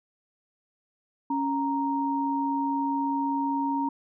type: tone pair together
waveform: sine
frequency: 277.2 / 932.4 Hz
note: C#4 / A#5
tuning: 0 / 0 cents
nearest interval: octave + major sixth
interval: 2100 cents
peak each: -27 dBFS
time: 1.3-3.89 s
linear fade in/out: 5 ms
effects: none